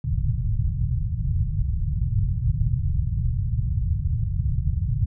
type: low-pass noise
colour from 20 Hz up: white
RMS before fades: -23 dBFS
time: 0.04-5.06 s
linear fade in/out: 5 ms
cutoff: 140 Hz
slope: 48 dB/octave
effects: none